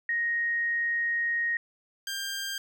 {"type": "tone pair in turn", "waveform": ["sine", "15% pulse"], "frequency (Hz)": [1871, 1592.4], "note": ["A#6", "G6"], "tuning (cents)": [6, 27], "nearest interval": "minor third", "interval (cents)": 279, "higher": "first", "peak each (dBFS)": -25, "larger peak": "neither", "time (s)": [[0.09, 1.57], [2.07, 2.58]], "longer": "first", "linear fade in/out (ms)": 2, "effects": []}